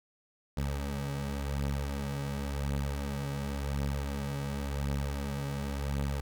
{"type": "beating tone pair", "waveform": "20% pulse", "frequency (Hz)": [69.3, 70.22], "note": ["C#2", "C#2"], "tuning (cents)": [0, 23], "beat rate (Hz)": 0.92, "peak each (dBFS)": [-33, -28], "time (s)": [0.57, 6.21], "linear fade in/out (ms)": 5, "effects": []}